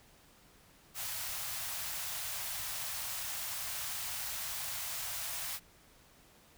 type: band-stop noise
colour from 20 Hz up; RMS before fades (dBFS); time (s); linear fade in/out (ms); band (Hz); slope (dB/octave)
white; -39; 0.94-5.6; 50; 150 to 600; 48
effects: pink hiss -62 dBFS RMS until 6.57 s